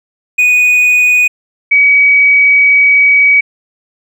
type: tone pair in turn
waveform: triangle / sine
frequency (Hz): 2478 / 2268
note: D#7 / C#7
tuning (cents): -8 / +39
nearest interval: major second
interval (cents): 153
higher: first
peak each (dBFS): -4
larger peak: neither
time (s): 0.38-1.28 / 1.71-3.41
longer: second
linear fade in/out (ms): 10
effects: none